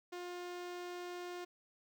sawtooth tone with notch filter, 354.8 Hz, F4, 27 cents sharp, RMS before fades -45 dBFS, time 0.12-1.45 s, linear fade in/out 10 ms, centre 11000 Hz, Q 0.83, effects none

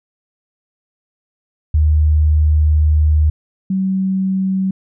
sine tone pair in turn, 76.5 / 190.28 Hz, D#2 / F#3, -29 / +49 cents, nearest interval octave + major third, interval 1578 cents, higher second, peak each -9 / -14 dBFS, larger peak first, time 1.74-3.3 / 3.7-4.71 s, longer first, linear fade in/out 5 ms, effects none

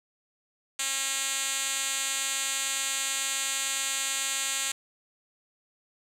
5% pulse tone with band-pass filter, 271 Hz, C#4, 39 cents flat, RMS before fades -30 dBFS, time 0.79-4.72 s, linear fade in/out 5 ms, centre 6700 Hz, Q 1.6, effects none

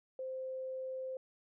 sine tone, 521 Hz, C5, 7 cents flat, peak -38 dBFS, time 0.19-1.17 s, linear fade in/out 2 ms, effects none

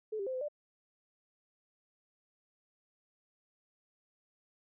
sine tone with pitch steps, 432.4 / 394.4 / 519 / 512 / 591 Hz, A4 / G4 / C5 / C5 / D5, -30 / +11 / -14 / -38 / +11 cents, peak -34 dBFS, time 0.12-0.485 s, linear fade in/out 10 ms, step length 73 ms, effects none

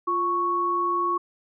sine tone pair together, 349.2 / 1108.6 Hz, F4 / C#6, 0 / 0 cents, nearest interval octave + minor sixth, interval 2000 cents, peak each -29 / -22 dBFS, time 0.07-1.18 s, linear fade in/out 10 ms, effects none

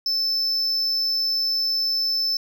triangle tone, 5274 Hz, E8, in tune, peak -19 dBFS, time 0.06-2.37 s, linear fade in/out 2 ms, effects none

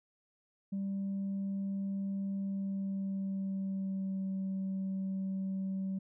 sine tone with pitch glide, 196 to 191.63 Hz, G3 to G3, 0 to -39 cents, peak -31 dBFS, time 0.72-5.99 s, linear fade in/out 10 ms, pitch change -39 cents, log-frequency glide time 2.37-4.25 s, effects tanh soft clip ceiling -31 dBFS

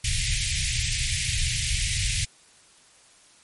pink band-stop noise, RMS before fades -25 dBFS, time 0.04-2.25 s, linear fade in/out 5 ms, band 140 to 2000 Hz, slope 48 dB/octave, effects white hiss -55 dBFS RMS until 3.43 s + MP3 48 kbps

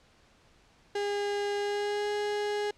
35% pulse tone with pitch glide, 407.4 to 414.5 Hz, G#4 to G#4, -33 to -3 cents, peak -27 dBFS, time 0.95-2.71 s, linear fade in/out 5 ms, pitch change +30 cents, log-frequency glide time 1.58-2.09 s, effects pink hiss -62 dBFS RMS until 2.77 s + low-pass 6000 Hz 12 dB/octave

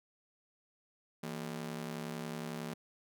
sawtooth ring-modulated tone, 198.8 Hz, G3, 25 cents sharp, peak -32 dBFS, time 1.23-2.74 s, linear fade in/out 5 ms, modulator 35.5 Hz, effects none

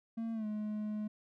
triangle tone with pitch glide, 227.3 to 212.1 Hz, A#3 to G#3, -43 to +37 cents, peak -33 dBFS, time 0.17-1.08 s, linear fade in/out 10 ms, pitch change -120 cents, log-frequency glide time 0.33-0.46 s, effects none

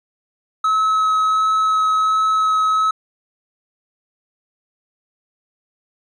triangle tone with vibrato, 1286 Hz, E6, 43 cents flat, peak -12 dBFS, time 0.64-2.91 s, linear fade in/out 5 ms, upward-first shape sine, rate 1.4 Hz, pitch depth 8 cents each way, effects resampled to 24000 Hz

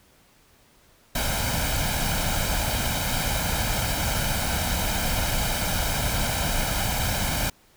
pink noise with comb filter, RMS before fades -25 dBFS, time 1.15-7.5 s, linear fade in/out 5 ms, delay 1.3 ms, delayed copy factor +0.65, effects pink hiss -58 dBFS RMS until 7.76 s

